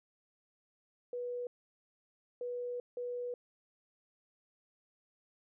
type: tone bursts at uneven times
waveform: sine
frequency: 488.7 Hz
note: B4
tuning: 18 cents flat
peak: -36 dBFS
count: 3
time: 1.13-1.47 / 2.41-2.8 / 2.97-3.34 s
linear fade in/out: 2 ms
effects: none